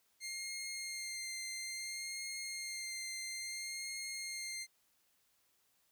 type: tone with vibrato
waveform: 15% pulse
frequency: 2113 Hz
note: C7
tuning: 16 cents sharp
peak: -34 dBFS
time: 0.2-4.67 s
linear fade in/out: 50 ms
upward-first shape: sine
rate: 0.59 Hz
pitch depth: 21 cents each way
effects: white hiss -75 dBFS RMS until 5.91 s